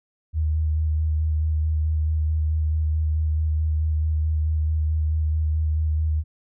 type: tone with vibrato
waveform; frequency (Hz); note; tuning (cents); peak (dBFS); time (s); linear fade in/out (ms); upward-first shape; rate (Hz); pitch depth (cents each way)
sine; 77.78; D#2; 0; -19; 0.33-6.24; 50; square; 4.6; 15
effects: none

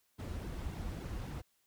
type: noise with flanger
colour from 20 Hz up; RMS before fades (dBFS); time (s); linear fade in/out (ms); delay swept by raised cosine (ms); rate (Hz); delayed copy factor
brown; -41; 0.18-1.42; 20; 1.6 to 7.5; 3.6; -0.95
effects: white hiss -75 dBFS RMS until 1.66 s

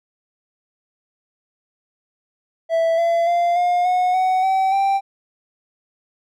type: tone with pitch steps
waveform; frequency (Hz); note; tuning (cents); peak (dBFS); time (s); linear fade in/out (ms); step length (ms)
triangle; 659.3 / 675.9 / 692.9 / 710.3 / 728.2 / 746.5 / 765.3 / 784.5; E5 / E5 / F5 / F5 / F#5 / F#5 / G5 / G5; 0 / +43 / -14 / +29 / -28 / +15 / -42 / +1; -13; 2.69-5.01; 50; 290
effects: none

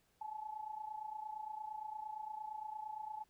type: tone with amplitude modulation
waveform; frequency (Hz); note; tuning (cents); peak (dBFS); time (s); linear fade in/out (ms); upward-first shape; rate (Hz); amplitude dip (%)
sine; 860; A5; -40; -39; 0.21-3.24; 5; sine; 28.7; 75
effects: pink hiss -75 dBFS RMS until 3.29 s

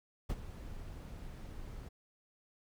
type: noise with ADSR envelope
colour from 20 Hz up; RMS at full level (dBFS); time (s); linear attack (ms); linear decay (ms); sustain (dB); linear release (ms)
brown; -33; 0.29-1.89; 12; 43; -13; 11
effects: none

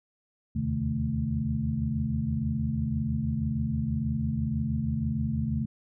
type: tone cluster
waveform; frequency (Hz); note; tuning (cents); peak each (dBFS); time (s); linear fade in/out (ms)
sine; 76.5 / 82.7 / 131.6 / 153.5 / 220.4; D#2 / E2 / C3 / D#3 / A3; -29 / +6 / +10 / -23 / +3; -36 / -35 / -31 / -33 / -30; 0.55-5.66; 10
effects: none

